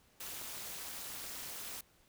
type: noise with amplitude modulation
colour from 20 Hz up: white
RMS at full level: -41 dBFS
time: 0.2-1.81 s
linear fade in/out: 5 ms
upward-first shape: sine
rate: 230 Hz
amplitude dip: 80%
effects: pink hiss -68 dBFS RMS until 2.08 s